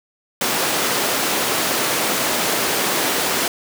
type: high-pass noise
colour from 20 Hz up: pink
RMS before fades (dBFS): -20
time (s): 0.41-3.48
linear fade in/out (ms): 2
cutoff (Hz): 300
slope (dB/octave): 12
effects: none